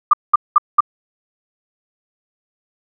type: tone bursts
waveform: sine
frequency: 1195 Hz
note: D6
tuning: 30 cents sharp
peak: -5 dBFS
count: 4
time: 0.11-0.806 s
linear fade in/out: 5 ms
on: 24 ms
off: 200 ms
effects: none